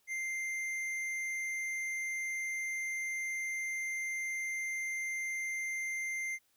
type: tone with tanh clipping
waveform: sine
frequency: 2093 Hz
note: C7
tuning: in tune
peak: -36 dBFS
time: 0.07-6.39 s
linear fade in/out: 50 ms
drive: 11 dB
effects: white hiss -73 dBFS RMS until 6.56 s